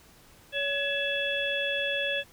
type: harmonic tone with a mistuned harmonic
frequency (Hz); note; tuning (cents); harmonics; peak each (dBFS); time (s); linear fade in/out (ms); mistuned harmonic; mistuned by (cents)
563; C#5; +27; 1 / 3 / 5 / 6; -32 / -32 / -32 / -32; 0.52-2.24; 50; 5; -110
effects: pink hiss -56 dBFS RMS until 2.32 s